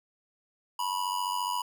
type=tone with amplitude modulation; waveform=square; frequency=978 Hz; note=B5; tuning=17 cents flat; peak=-26 dBFS; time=0.79-1.62 s; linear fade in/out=5 ms; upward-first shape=sine; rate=94.5 Hz; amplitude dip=75%; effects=none